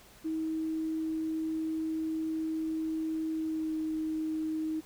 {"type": "tone with pitch glide", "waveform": "sine", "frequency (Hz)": [318.4, 314.7], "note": ["D#4", "D#4"], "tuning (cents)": [40, 20], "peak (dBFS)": -30, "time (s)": [0.24, 4.81], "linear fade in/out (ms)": 20, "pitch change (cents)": -20, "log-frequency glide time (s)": [3.32, 3.78], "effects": ["pink hiss -56 dBFS RMS until 4.85 s"]}